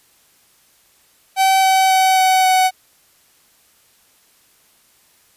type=tone with pitch steps; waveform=45% pulse; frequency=767 / 762.1 / 757.3 / 752.5 / 747.8 Hz; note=G5 / G5 / F#5 / F#5 / F#5; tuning=-38 / -49 / +40 / +29 / +18 cents; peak=-11 dBFS; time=1.36-2.71 s; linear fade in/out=50 ms; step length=270 ms; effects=white hiss -55 dBFS RMS until 5.36 s + resampled to 32000 Hz